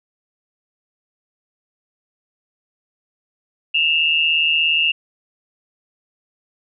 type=tone pair together; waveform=sine; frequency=2674 / 2831 Hz; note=E7 / F7; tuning=+24 / +23 cents; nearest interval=minor second; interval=99 cents; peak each=-17 dBFS; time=3.74-4.92 s; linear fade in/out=10 ms; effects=none